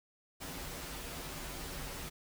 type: noise with comb filter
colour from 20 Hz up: pink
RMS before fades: -43 dBFS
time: 0.4-2.1 s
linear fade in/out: 20 ms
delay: 9.5 ms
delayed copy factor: -0.7
effects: none